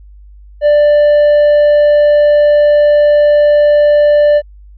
triangle tone, 590 Hz, D5, 8 cents sharp, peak -3 dBFS, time 0.61-4.42 s, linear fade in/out 50 ms, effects added 50 Hz sine -34 dBFS peak until 4.77 s + resampled to 11025 Hz

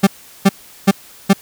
40% pulse tone bursts, 196 Hz, G3, in tune, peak -5 dBFS, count 4, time 0.03-1.334 s, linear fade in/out 10 ms, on 41 ms, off 380 ms, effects white hiss -42 dBFS RMS until 1.41 s

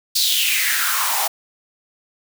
white noise with high-pass filter sweep, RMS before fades -19 dBFS, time 0.15-1.28 s, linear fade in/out 10 ms, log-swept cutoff 4400 to 710 Hz, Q 5.1, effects none

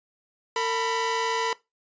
sawtooth tone pair together, 454 / 988 Hz, A#4 / B5, -46 / 0 cents, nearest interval octave + minor second, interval 1346 cents, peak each -23 dBFS, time 0.56-1.53 s, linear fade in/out 2 ms, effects noise-tail reverb RT60 0.2 s tail -19 dB re dry + resampled to 16000 Hz

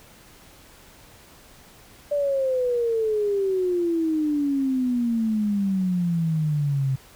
sine exponential sweep, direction down, 587.3 to 131.4 Hz, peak -20 dBFS, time 2.11-6.96 s, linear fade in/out 10 ms, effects pink hiss -50 dBFS RMS until 7.15 s

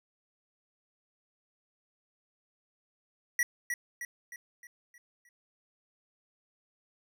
square tone with echo, 1934 Hz, B6, 37 cents flat, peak -25 dBFS, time 3.39-3.43 s, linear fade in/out 2 ms, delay 310 ms, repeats 6, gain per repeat -6 dB, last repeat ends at 5.29 s, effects none

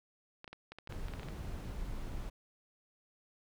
clicks, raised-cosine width 0.3 ms, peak -31 dBFS, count 12, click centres 0.444 / 0.478 / 0.53 / 0.72 / 0.786 / 0.874 / 0.924 / 1.084 / 1.137 / 1.196 / 1.232 / 1.286 s
brown noise, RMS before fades -41 dBFS, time 0.89-2.3 s, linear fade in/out 10 ms
effects none

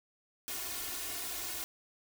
white noise with comb filter, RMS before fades -39 dBFS, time 0.48-1.64 s, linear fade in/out 0 ms, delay 2.8 ms, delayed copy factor +0.9, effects none

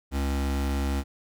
square tone pair together, 69.3 / 274.6 Hz, C#2 / C#4, 0 / -16 cents, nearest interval 2 octaves, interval 2384 cents, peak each -26 / -34 dBFS, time 0.11-1.04 s, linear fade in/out 50 ms, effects none

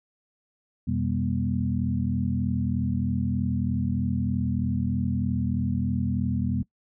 sine tone cluster, 87.8 / 126.7 / 198.4 / 241.6 Hz, F2 / B2 / G3 / B3, +10 / +45 / +21 / -38 cents, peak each -29 dBFS, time 0.87-6.63 s, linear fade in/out 10 ms, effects noise-tail reverb RT60 0.1 s tail -21 dB re dry

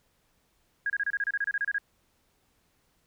sine tone bursts, 1639 Hz, G#6, 23 cents flat, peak -25 dBFS, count 14, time 0.86-1.783 s, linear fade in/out 2 ms, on 39 ms, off 29 ms, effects pink hiss -70 dBFS RMS until 3.06 s

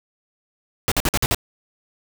pink noise bursts, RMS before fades -19 dBFS, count 6, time 0.88-1.346 s, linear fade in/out 0 ms, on 36 ms, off 50 ms, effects none

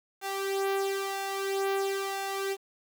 sawtooth tone with flanger, 391.3 Hz, G4, 3 cents flat, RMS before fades -31 dBFS, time 0.21-2.57 s, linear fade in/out 50 ms, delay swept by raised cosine 1.4 to 2.5 ms, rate 1 Hz, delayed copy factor +0.65, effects 9-bit

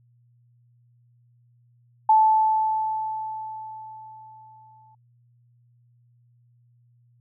sine tone with exponential decay, 873 Hz, A5, 14 cents flat, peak -12 dBFS, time 2.09-4.95 s, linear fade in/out 5 ms, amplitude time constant 620 ms, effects added 120 Hz sine -57 dBFS peak until 7.2 s

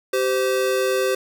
square tone pair together, 386.9 / 516 Hz, G4 / C5, -23 / -24 cents, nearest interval perfect fourth, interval 499 cents, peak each -22 dBFS, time 0.13-1.15 s, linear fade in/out 5 ms, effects none

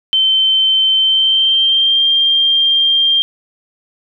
sine tone with pitch glide, 3093 to 3189 Hz, G7 to G7, -24 to +29 cents, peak -9 dBFS, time 0.13-3.22 s, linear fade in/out 0 ms, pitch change +53 cents, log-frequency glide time 0.98-2.05 s, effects none

